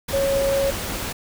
sine tone in noise, 550 Hz, C#5, 14 cents flat, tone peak -18 dBFS, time 0.13-0.71 s, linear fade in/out 10 ms, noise pink, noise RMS -28 dBFS, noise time 0.08-1.13 s, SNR +7 dB, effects none

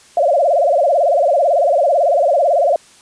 sine tone with vibrato, 622.3 Hz, D#5, in tune, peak -10 dBFS, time 0.17-2.76 s, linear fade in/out 2 ms, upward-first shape sine, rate 18 Hz, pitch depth 230 cents each way, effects white hiss -46 dBFS RMS until 3.01 s + resampled to 22050 Hz

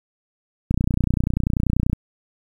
click train, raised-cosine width 5 ms, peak -7 dBFS, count 38, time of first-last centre 0.71-1.931 s, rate 30.3 Hz, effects 8-bit

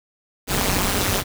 pink noise with amplitude modulation, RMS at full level -17 dBFS, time 0.47-1.24 s, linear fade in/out 50 ms, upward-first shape sine, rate 192 Hz, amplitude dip 95%, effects none

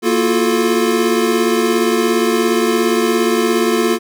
square tone cluster, 234.2 / 343.7 / 360.9 / 434.1 Hz, A#3 / F4 / F#4 / A4, +8 / -28 / -43 / -23 cents, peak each -19 dBFS, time 0.02-3.99 s, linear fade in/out 50 ms, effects none

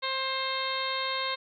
harmonic tone, 529 Hz, C5, 19 cents sharp, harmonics 1 / 2 / 3 / 4 / 5 / 6 / 7 / 8, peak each -37 / -33 / -39 / -36 / -41 / -41 / -36 / -37 dBFS, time 0.02-1.36 s, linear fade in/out 20 ms, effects none

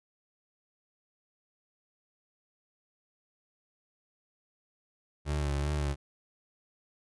30% pulse tone with vibrato, 72.5 Hz, D2, 22 cents flat, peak -26 dBFS, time 5.25-5.96 s, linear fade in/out 50 ms, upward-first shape sine, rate 2.6 Hz, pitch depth 52 cents each way, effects resampled to 24000 Hz

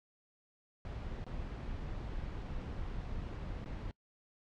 brown noise with dropouts, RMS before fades -41 dBFS, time 0.85-3.91 s, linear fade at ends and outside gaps 0 ms, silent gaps 1.241-1.266 / 3.643-3.659 s, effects noise-tail reverb RT60 0.1 s tail -24 dB re dry + low-pass 4000 Hz 12 dB/octave

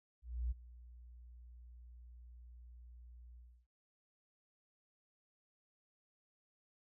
sine tone with ADSR envelope, 60 Hz, B1, 49 cents flat, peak -33 dBFS, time 0.22-3.67 s, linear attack 290 ms, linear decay 19 ms, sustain -20 dB, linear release 300 ms, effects none

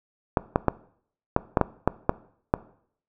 clicks, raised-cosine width 1 ms, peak -4 dBFS, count 9, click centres 0.372 / 0.559 / 0.683 / 1.364 / 1.572 / 1.613 / 1.876 / 2.094 / 2.539 s, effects noise-tail reverb RT60 0.6 s tail -19 dB re dry

